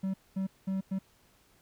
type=tone bursts at uneven times; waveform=triangle; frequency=191.6 Hz; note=G3; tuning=39 cents flat; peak=-27 dBFS; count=4; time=0.03-0.14 / 0.36-0.47 / 0.67-0.81 / 0.91-0.99 s; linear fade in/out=10 ms; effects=pink hiss -65 dBFS RMS until 1.61 s